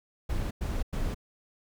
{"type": "noise bursts", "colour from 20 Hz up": "brown", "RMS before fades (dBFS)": -30, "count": 3, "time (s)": [0.29, 1.146], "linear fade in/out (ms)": 10, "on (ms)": 220, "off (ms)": 98, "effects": []}